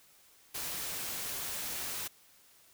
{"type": "noise", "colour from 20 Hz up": "white", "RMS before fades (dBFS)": -38, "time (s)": [0.54, 2.08], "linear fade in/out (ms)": 10, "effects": ["white hiss -62 dBFS RMS until 2.73 s"]}